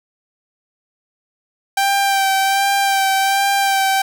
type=tone with vibrato; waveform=sawtooth; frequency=784 Hz; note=G5; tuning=in tune; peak=-10 dBFS; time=1.77-4.02 s; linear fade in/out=5 ms; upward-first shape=sine; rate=1.3 Hz; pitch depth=22 cents each way; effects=none